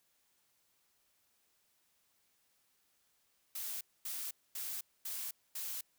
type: noise bursts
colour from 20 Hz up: blue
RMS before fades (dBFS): -41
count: 5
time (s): 3.55-5.81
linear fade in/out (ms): 5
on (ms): 260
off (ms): 240
effects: white hiss -75 dBFS RMS until 5.98 s